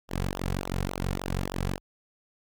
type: tone with flanger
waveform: sawtooth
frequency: 46.2 Hz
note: F#1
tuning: 2 cents flat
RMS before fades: -31 dBFS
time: 0.08-1.8 s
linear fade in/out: 50 ms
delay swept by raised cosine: 0.43 to 3.43 ms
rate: 3.5 Hz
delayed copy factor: -0.9
effects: none